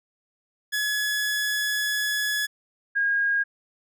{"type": "tone pair in turn", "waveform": ["sawtooth", "sine"], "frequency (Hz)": [1696, 1629.5], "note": ["G#6", "G#6"], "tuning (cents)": [36, -33], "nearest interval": "minor second", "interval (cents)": 69, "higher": "first", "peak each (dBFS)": -20, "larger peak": "neither", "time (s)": [[0.72, 2.47], [2.95, 3.44]], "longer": "first", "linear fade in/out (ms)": 20, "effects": []}